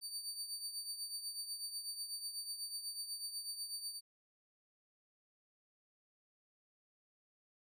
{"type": "tone with tremolo", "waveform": "25% pulse", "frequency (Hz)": 4600, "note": "D8", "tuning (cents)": -37, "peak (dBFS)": -34, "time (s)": [0.01, 4.01], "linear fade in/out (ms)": 50, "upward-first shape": "triangle", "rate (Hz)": 8.1, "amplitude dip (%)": 70, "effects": []}